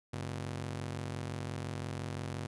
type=ring-modulated tone; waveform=sawtooth; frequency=120.4 Hz; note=B2; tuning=44 cents flat; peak=-30 dBFS; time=0.13-2.47 s; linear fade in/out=5 ms; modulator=22.9 Hz; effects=resampled to 24000 Hz